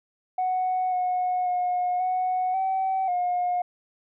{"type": "tone with pitch steps", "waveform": "sine", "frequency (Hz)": [740, 729, 721, 738, 764, 716], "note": ["F#5", "F#5", "F#5", "F#5", "G5", "F5"], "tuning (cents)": [0, -26, -45, -5, -45, 43], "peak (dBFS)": -21, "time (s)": [0.38, 3.62], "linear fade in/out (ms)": 5, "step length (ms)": 540, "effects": ["tanh soft clip ceiling -19 dBFS"]}